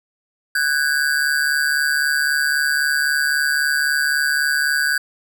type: ring-modulated tone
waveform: square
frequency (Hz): 1564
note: G6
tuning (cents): -4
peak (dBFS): -14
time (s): 0.55-4.98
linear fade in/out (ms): 5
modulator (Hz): 71.9
effects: none